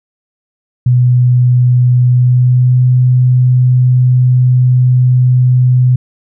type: tone with pitch glide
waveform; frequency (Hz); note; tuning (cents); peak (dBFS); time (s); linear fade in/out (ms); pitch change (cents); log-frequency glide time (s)
sine; 124.2 to 126.08; B2 to B2; +10 to +36; -5; 0.86-5.96; 5; +26; 2.09-2.82
effects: none